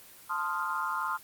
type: chord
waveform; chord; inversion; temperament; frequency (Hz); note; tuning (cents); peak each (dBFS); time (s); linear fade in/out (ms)
sine; F dominant seventh; first; equal with one note detuned; 880 / 1041.7 / 1244.5 / 1396.9; A5 / C6 / Eb6 / F6; 0 / -8 / 0 / 0; -37 / -33 / -34 / -34; 0.29-1.18; 20
effects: white hiss -52 dBFS RMS until 1.23 s + Opus 24 kbps